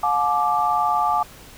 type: tone cluster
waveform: sine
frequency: 717 / 859 / 1177 Hz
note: F5 / A5 / D6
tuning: +45 / -42 / +3 cents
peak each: -23 / -21 / -21 dBFS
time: 0.03-1.23 s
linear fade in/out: 5 ms
effects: pink hiss -44 dBFS RMS until 1.57 s